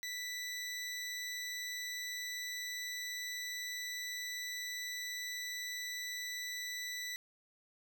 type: tone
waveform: 20% pulse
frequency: 1975.5 Hz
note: B6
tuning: in tune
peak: -34 dBFS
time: 0.03-7.16 s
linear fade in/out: 0 ms
effects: none